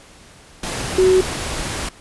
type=tone in noise; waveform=sine; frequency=372.9 Hz; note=F#4; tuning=14 cents sharp; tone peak=-10 dBFS; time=0.98-1.21 s; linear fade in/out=5 ms; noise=pink; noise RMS=-25 dBFS; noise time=0.63-1.89 s; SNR=+12 dB; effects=pink hiss -45 dBFS RMS until 2 s + resampled to 24000 Hz